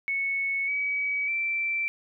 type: tone with pitch steps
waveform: sine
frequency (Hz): 2209 / 2274 / 2340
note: C#7 / C#7 / D7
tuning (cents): -7 / +44 / -7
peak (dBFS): -25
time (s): 0.08-1.88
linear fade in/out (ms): 0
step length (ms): 600
effects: none